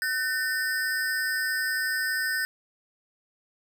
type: ring-modulated tone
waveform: square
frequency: 1661.2 Hz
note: G#6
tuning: in tune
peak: -23 dBFS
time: 0.02-2.45 s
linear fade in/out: 0 ms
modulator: 144 Hz
effects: none